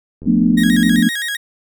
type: click train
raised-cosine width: 3 ms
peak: -21 dBFS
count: 64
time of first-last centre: 0.22-0.999 s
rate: 80.9 Hz
type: chord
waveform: sine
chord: B half-diminished seventh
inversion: second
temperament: just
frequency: 177.8 / 222.2 / 246.9 / 296.3 Hz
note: F3 / A3 / B3 / D4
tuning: +31 / +17 / 0 / +15 cents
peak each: -17 / -14 / -15 / -19 dBFS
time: 0.26-1.09 s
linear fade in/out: 10 ms
type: tone with vibrato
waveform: 30% pulse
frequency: 1760 Hz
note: A6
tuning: in tune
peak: -17 dBFS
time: 0.57-1.37 s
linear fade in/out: 10 ms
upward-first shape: square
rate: 7.7 Hz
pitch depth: 110 cents each way
effects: none